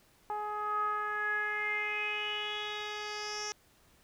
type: tone with low-pass filter sweep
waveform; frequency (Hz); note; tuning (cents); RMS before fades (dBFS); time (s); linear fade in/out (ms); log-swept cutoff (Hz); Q
10% pulse; 419.9; G#4; +19; -35; 0.3-3.52; 0; 950 to 5800; 6.9
effects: pink hiss -65 dBFS RMS until 4.03 s